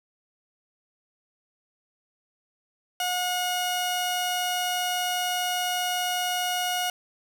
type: tone pair together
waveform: sawtooth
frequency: 723 / 1446 Hz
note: F#5 / F#6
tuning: -40 / -40 cents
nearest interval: octave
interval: 1200 cents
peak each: -23 dBFS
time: 3-6.9 s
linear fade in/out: 2 ms
effects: none